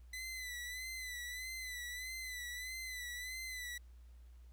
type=tone with vibrato; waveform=sawtooth; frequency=2005 Hz; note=B6; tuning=26 cents sharp; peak=-39 dBFS; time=0.13-3.78 s; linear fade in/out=5 ms; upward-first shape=sine; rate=1.6 Hz; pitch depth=55 cents each way; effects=added 60 Hz sine -54 dBFS peak until 4.52 s + pink hiss -75 dBFS RMS until 4.52 s